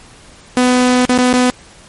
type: tone with dropouts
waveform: sawtooth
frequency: 250.1 Hz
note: B3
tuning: 22 cents sharp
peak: -5 dBFS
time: 0.57-1.5 s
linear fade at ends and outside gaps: 0 ms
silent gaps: 1.052-1.093 / 1.178-1.186 / 1.329-1.338 s
effects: pink hiss -41 dBFS RMS until 1.88 s + MP3 48 kbps